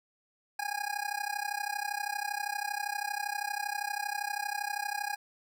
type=tone with amplitude modulation; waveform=25% pulse; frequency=820 Hz; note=G#5; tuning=22 cents flat; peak=-25 dBFS; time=0.59-5.16 s; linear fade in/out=5 ms; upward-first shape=sine; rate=32.6 Hz; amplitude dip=90%; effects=none

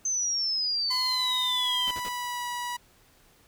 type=exponential sweep; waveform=sine; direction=down; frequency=6272 to 3040 Hz; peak=-25 dBFS; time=0.05-1.91 s; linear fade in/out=5 ms
type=tone with pitch glide; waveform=sawtooth; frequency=1015 to 972 Hz; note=B5 to B5; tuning=+47 to -28 cents; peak=-27 dBFS; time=0.9-2.77 s; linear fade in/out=10 ms; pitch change=-75 cents; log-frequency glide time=1.13-2.47 s
type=noise bursts; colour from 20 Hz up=pink; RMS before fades=-40 dBFS; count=3; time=1.87-2.087 s; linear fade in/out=2 ms; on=41 ms; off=47 ms
effects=pink hiss -60 dBFS RMS until 3.47 s

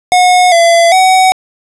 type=tone with pitch steps; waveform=square; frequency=726 / 677 / 751 Hz; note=F#5 / E5 / F#5; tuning=-33 / +46 / +26 cents; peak=-5 dBFS; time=0.12-1.32 s; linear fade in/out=0 ms; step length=400 ms; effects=resampled to 24000 Hz + 7-bit

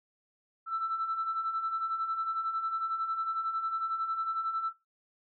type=beating tone pair; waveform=sine; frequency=1318.5 / 1329.5 Hz; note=E6 / E6; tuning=0 / +14 cents; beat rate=11 Hz; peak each=-37 / -30 dBFS; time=0.66-4.73 s; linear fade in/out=50 ms; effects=noise-tail reverb RT60 0.3 s tail -26 dB re dry + tanh soft clip ceiling -24 dBFS

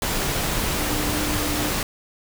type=tone in noise; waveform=sine; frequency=298.7 Hz; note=D4; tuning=29 cents sharp; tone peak=-29 dBFS; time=0.79-1.71 s; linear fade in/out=2 ms; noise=pink; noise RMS=-24 dBFS; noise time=0.02-1.83 s; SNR=-8 dB; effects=none

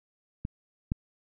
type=clicks; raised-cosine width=5 ms; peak=-20 / -15 dBFS; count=2; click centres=0.451 / 0.919 s; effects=none

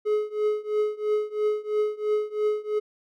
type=tone with tremolo; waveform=triangle; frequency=423.6 Hz; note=G#4; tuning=34 cents sharp; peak=-17 dBFS; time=0.05-2.8 s; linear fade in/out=20 ms; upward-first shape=triangle; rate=3 Hz; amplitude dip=95%; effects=none

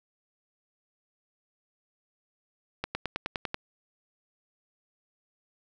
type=accelerating click train; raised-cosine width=0.3 ms; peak=-14 dBFS; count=8; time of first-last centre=2.84-3.544 s; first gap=110 ms; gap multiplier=0.97; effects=none

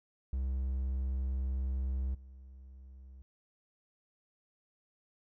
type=tone with level steps; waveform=triangle; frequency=65.41 Hz; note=C2; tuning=in tune; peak=-29 / -47 dBFS; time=0.33-3.22 s; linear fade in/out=0 ms; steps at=2.14 s; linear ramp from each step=10 ms; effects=none

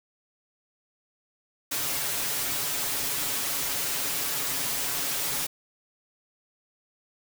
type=noise with comb filter; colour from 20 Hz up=white; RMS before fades=-29 dBFS; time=1.71-5.47 s; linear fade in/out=10 ms; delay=7.1 ms; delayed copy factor=+0.75; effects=none

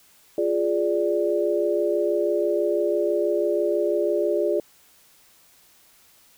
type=chord; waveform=sine; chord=D diminished; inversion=first; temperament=equal; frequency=349.2 / 415.3 / 587.3 Hz; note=F4 / Ab4 / D5; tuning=0 / 0 / 0 cents; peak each=-24 dBFS; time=0.38-4.6 s; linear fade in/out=2 ms; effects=white hiss -56 dBFS RMS until 6.37 s

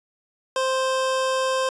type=tone; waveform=25% pulse; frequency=523.3 Hz; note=C5; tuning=in tune; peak=-17 dBFS; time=0.56-1.69 s; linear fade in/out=2 ms; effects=resampled to 22050 Hz

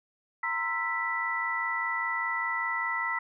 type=tone cluster; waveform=sine; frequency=928 / 1033 / 1329 / 1971 Hz; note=A#5 / C6 / E6 / B6; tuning=-8 / -22 / +14 / -4 cents; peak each=-35 / -37 / -34 / -30 dBFS; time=0.43-3.19 s; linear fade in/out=5 ms; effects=none

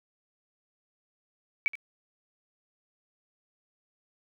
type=tone with echo; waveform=sine; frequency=2291 Hz; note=D7; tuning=44 cents flat; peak=-22 dBFS; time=1.66-1.68 s; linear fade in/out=0 ms; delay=74 ms; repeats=1; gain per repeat=-13 dB; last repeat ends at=1.754 s; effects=none

